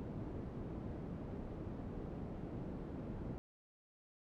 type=low-pass noise; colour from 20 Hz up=white; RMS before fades=-45 dBFS; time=0-3.38 s; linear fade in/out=0 ms; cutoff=290 Hz; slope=12 dB/octave; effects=none